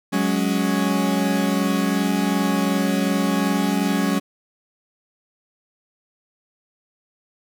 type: chord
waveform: 40% pulse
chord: F# suspended second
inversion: none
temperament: equal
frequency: 185 / 207.7 / 277.2 Hz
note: F#3 / G#3 / C#4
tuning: 0 / 0 / 0 cents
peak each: -22 dBFS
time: 0.12-4.2 s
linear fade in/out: 20 ms
effects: none